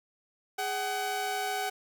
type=tone pair together; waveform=sawtooth; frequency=414.1 / 755 Hz; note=G#4 / F#5; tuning=-5 / +35 cents; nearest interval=minor seventh; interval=1040 cents; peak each=-33 / -27 dBFS; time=0.58-1.7 s; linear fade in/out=10 ms; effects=none